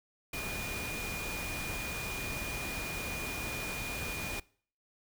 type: tone in noise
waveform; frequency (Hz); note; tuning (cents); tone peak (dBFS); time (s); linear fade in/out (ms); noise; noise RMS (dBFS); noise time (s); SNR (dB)
sine; 2437; D#7; -37; -39; 0.33-4.4; 5; pink; -39; 0.33-4.4; -3
effects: noise-tail reverb RT60 0.5 s tail -23 dB re dry